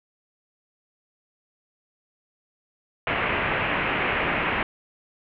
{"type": "low-pass noise", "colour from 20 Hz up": "white", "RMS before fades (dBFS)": -25, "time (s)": [3.07, 4.63], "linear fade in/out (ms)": 2, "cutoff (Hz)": 2700, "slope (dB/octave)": 48, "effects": []}